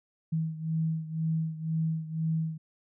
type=beating tone pair; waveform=sine; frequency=160 / 162 Hz; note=D#3 / E3; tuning=+49 / -30 cents; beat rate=2 Hz; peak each=-29 / -33 dBFS; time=0.32-2.58 s; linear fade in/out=10 ms; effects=none